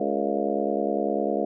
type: harmonic tone with a mistuned harmonic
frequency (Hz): 70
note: C#2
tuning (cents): +18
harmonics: 3 / 4 / 5 / 6 / 7 / 8 / 9 / 10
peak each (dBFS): -31 / -31 / -31 / -31 / -31 / -31 / -31 / -31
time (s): 0-1.45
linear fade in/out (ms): 5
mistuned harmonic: 7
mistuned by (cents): -66
effects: none